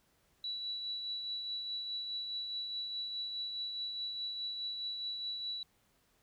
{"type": "tone with tremolo", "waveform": "sine", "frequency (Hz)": 3935, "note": "B7", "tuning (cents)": -7, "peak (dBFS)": -35, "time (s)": [0.44, 5.63], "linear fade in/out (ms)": 2, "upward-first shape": "triangle", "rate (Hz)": 4.8, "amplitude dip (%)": 40, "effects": ["pink hiss -72 dBFS RMS until 6.22 s"]}